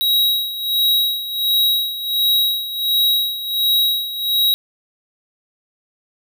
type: tone with tremolo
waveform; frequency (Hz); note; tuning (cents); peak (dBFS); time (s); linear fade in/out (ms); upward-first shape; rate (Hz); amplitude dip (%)
square; 3833; A#7; +47; -13; 0.01-4.54; 0; sine; 1.4; 75
effects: none